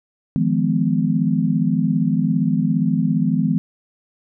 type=chord; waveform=sine; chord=F half-diminished seventh; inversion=third; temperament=just; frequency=157.15 / 174.61 / 209.5 / 251.4 Hz; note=Eb3 / F3 / Ab3 / Cb4; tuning=+18 / 0 / +15 / +31 cents; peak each=-21 dBFS; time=0.36-3.58 s; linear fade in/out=0 ms; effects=none